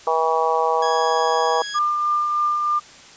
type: harmonic tone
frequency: 161.4 Hz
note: E3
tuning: 36 cents flat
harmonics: 3 / 4 / 5 / 6 / 7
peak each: -22 / -25 / -22 / -23 / -24 dBFS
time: 0.07-1.62 s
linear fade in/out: 2 ms
type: tone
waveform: 15% pulse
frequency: 1661.2 Hz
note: G#6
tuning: in tune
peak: -21 dBFS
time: 0.82-1.79 s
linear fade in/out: 5 ms
type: tone with tremolo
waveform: sine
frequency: 1198 Hz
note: D6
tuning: 34 cents sharp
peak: -16 dBFS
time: 1.74-2.8 s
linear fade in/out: 20 ms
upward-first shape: triangle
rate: 3.2 Hz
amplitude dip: 35%
effects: white hiss -44 dBFS RMS until 3.16 s + resampled to 16000 Hz